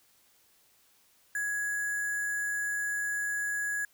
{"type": "tone with sample-and-hold", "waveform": "sine", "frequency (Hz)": 1668, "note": "G#6", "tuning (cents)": 7, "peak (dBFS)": -29, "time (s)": [1.35, 3.85], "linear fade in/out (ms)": 2, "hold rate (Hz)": 8820, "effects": ["white hiss -65 dBFS RMS until 3.93 s"]}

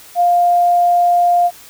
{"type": "tone", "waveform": "sine", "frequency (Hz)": 702, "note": "F5", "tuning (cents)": 9, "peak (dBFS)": -9, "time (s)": [0.15, 1.51], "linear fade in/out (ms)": 50, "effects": ["white hiss -40 dBFS RMS until 1.69 s"]}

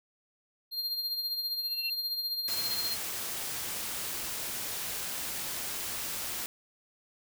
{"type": "tone with tremolo", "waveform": "square", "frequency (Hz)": 4200, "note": "C8", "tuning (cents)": 6, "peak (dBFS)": -29, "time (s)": [0.71, 2.97], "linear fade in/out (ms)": 50, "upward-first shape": "triangle", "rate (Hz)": 15, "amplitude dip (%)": 60}
{"type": "tone with exponential growth", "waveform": "sine", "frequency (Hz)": 2726, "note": "F7", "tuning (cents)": -43, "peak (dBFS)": -31, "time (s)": [1.6, 1.9], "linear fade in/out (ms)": 5, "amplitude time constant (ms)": 64}
{"type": "noise", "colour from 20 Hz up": "white", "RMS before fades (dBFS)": -36, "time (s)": [2.48, 6.46], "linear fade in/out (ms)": 0}
{"effects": []}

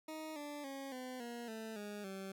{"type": "tone with pitch steps", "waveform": "20% pulse", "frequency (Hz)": [313.4, 292.4, 272.8, 254.6, 237.5, 221.6, 206.8, 192.92], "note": ["D#4", "D4", "C#4", "C4", "A#3", "A3", "G#3", "G3"], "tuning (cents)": [13, -7, -28, -47, 33, 13, -7, -27], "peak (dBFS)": -39, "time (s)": [0.08, 2.32], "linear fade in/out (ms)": 5, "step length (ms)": 280, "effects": []}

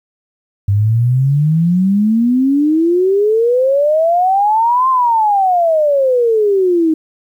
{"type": "exponential two-way sweep", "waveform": "sine", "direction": "up then down", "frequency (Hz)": [98, 1059, 310.6], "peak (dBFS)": -9, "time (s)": [0.68, 6.94], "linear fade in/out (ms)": 5, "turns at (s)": 4.89, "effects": ["8-bit"]}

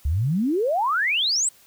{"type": "exponential sweep", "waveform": "sine", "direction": "up", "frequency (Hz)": [65.41, 8340], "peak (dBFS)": -19, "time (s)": [0.05, 1.49], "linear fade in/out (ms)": 5, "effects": ["white hiss -54 dBFS RMS until 1.66 s"]}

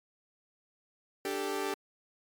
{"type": "chord", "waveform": "sawtooth", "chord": "D suspended fourth", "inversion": "none", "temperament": "equal", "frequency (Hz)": [293.7, 392, 440], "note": ["D4", "G4", "A4"], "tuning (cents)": [0, 0, 0], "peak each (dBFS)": [-35, -30, -34], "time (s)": [1.25, 1.74], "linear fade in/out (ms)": 2, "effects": ["MP3 96 kbps"]}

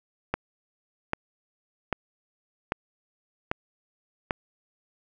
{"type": "click train", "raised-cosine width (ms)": 0.5, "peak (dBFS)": -10, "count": 6, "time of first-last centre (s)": [0.34, 4.308], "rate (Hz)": 1.26, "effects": []}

